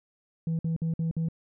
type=tone bursts; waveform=sine; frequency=163.5 Hz; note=E3; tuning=14 cents flat; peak=-23 dBFS; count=5; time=0.47-1.286 s; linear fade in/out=2 ms; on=120 ms; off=54 ms; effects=tanh soft clip ceiling -24 dBFS